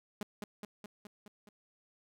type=tone with echo; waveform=sawtooth; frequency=207.8 Hz; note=G#3; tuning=1 cent sharp; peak=-32 dBFS; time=0.21-0.23 s; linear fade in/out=2 ms; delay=210 ms; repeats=6; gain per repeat=-3 dB; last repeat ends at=1.49 s; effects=none